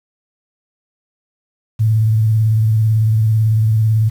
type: tone with vibrato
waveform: sine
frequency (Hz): 110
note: A2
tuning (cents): 0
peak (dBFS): -10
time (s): 1.79-4.1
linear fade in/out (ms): 20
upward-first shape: square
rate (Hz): 18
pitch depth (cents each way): 33
effects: 7-bit